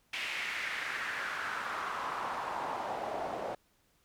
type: noise with band-pass filter sweep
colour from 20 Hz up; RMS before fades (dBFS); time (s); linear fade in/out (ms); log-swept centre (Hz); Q
pink; -37; 0.13-3.55; 5; 2500 to 610; 2.9
effects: pink hiss -71 dBFS RMS until 4.04 s